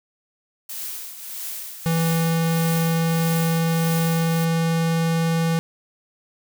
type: noise with tremolo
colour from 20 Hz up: blue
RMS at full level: -30 dBFS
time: 0.69-4.45 s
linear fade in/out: 5 ms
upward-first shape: triangle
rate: 1.6 Hz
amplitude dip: 65%
type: tone with vibrato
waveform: square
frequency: 164.81 Hz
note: E3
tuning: in tune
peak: -19 dBFS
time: 1.86-5.59 s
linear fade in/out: 0 ms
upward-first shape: sine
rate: 20 Hz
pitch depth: 10 cents each way
effects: none